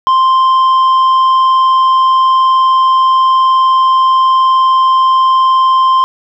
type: tone with tanh clipping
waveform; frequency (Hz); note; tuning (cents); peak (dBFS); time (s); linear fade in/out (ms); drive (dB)
sine; 1046.5; C6; 0; -7; 0.07-6.04; 0; 5
effects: none